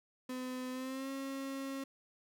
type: tone with pitch glide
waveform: 35% pulse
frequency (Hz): 254.5 to 271.2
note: C4 to C#4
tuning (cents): -48 to -38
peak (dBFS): -37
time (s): 0.29-1.84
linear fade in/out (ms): 5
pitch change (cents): +110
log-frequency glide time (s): 0.71-1.1
effects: none